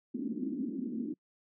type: band-pass noise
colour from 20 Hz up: white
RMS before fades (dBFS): -36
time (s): 0.14-1.14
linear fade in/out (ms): 10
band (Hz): 220 to 300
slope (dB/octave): 48
effects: noise-tail reverb RT60 0.1 s tail -25 dB re dry